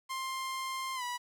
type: tone with pitch glide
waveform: sawtooth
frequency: 1054 to 977.8 Hz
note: C6 to B5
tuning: +12 to -18 cents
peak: -31 dBFS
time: 0.09-1.18 s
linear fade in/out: 20 ms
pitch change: -130 cents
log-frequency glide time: 0.95-1.03 s
effects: low-pass 12000 Hz 12 dB/octave + 10-bit